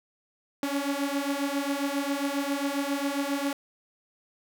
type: beating tone pair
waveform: sawtooth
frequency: 277.2 / 284.6 Hz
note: C#4 / C#4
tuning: 0 / +46 cents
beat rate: 7.4 Hz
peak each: -26 dBFS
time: 0.63-3.53 s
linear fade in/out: 2 ms
effects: none